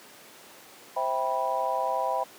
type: chord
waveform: sine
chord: C major seventh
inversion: none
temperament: just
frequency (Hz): 523.3 / 654.1 / 784.9 / 981.1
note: C5 / E5 / G5 / B5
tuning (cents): 0 / -14 / +2 / -12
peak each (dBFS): -32 / -31 / -30 / -29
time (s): 0.96-2.24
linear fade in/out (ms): 10
effects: pink hiss -49 dBFS RMS until 2.38 s + high-pass 300 Hz 12 dB/octave